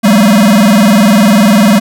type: tone with vibrato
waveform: square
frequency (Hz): 208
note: G#3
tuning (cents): +3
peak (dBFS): -4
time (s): 0.03-1.8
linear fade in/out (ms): 20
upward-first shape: square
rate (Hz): 20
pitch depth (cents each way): 150
effects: none